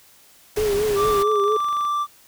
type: noise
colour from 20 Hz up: pink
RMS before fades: -30 dBFS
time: 0.56-1.23 s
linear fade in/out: 5 ms
type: tone with vibrato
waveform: sine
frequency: 415.3 Hz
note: G#4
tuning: in tune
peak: -18 dBFS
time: 0.57-1.57 s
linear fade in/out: 5 ms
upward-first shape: triangle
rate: 4.4 Hz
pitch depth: 81 cents each way
type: tone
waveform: triangle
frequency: 1174 Hz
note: D6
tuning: 1 cent flat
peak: -18 dBFS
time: 0.95-2.07 s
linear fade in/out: 50 ms
type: click train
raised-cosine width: 0.3 ms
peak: -25 dBFS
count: 19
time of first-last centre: 1.11-1.851 s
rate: 24.3 Hz
effects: white hiss -52 dBFS RMS until 2.27 s